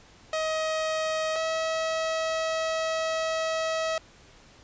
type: tone pair in turn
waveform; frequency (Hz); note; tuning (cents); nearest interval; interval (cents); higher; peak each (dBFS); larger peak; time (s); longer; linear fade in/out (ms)
sawtooth; 632 / 643.4; D#5 / E5; +27 / -42; unison; 31; second; -22; neither; 0.33-1.36 / 1.36-3.98; second; 2
effects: pink hiss -54 dBFS RMS until 4.63 s + resampled to 16000 Hz